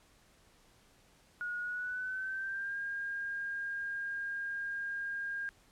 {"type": "tone with pitch glide", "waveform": "sine", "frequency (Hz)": [1446, 1613.7], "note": ["F#6", "G6"], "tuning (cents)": [-40, 50], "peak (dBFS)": -35, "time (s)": [1.41, 5.49], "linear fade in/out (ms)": 0, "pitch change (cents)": 190, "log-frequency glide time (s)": [1.61, 2.77], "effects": ["pink hiss -65 dBFS RMS until 5.71 s", "low-pass 11000 Hz 12 dB/octave"]}